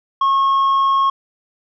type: tone with tanh clipping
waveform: sine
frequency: 1089 Hz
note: C#6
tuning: 31 cents flat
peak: -13 dBFS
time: 0.21-1.1 s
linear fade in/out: 5 ms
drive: 3 dB
effects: none